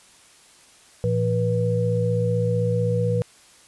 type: tone cluster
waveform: sine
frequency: 113.4 / 169.1 / 485.9 Hz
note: A#2 / E3 / B4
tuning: -47 / +44 / -28 cents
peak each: -22 / -26 / -23 dBFS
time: 1.04-3.22 s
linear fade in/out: 0 ms
effects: white hiss -52 dBFS RMS until 3.67 s + resampled to 24000 Hz